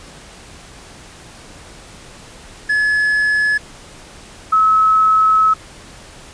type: tone pair in turn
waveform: triangle / sine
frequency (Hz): 1707 / 1291.1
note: G#6 / E6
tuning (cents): +47 / -36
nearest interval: perfect fourth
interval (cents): 483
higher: first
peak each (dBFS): -11 / -9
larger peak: second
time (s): 2.69-3.58 / 4.52-5.54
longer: second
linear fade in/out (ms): 10
effects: pink hiss -39 dBFS RMS until 6.33 s + resampled to 22050 Hz